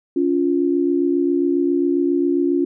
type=tone pair together; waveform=sine; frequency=281.8 / 349.2 Hz; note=C#4 / F4; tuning=+29 / 0 cents; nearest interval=major third; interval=371 cents; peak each=-18 dBFS; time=0.16-2.65 s; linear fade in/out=5 ms; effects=none